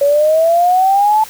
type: exponential sweep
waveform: sine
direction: up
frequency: 560 to 880 Hz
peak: -8 dBFS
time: 0.01-1.24 s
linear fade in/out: 5 ms
effects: white hiss -34 dBFS RMS until 1.29 s